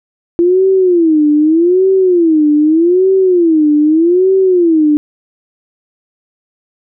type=tone with vibrato; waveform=sine; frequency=337.4 Hz; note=E4; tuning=40 cents sharp; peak=-6 dBFS; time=0.39-4.97 s; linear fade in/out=0 ms; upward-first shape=sine; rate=0.82 Hz; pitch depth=220 cents each way; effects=none